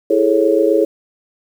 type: chord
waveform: sine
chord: A major seventh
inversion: second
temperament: just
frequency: 330 / 412.5 / 440 / 550 Hz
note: E4 / G#4 / A4 / C#5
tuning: +2 / -12 / 0 / -14 cents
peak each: -16 dBFS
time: 0.1-0.85 s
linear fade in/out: 5 ms
effects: 7-bit